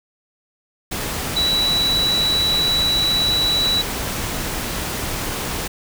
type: tone in noise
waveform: sine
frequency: 3930 Hz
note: B7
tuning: 9 cents flat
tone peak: -16 dBFS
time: 1.36-3.82 s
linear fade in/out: 10 ms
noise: pink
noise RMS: -25 dBFS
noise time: 0.91-5.68 s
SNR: +6 dB
effects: none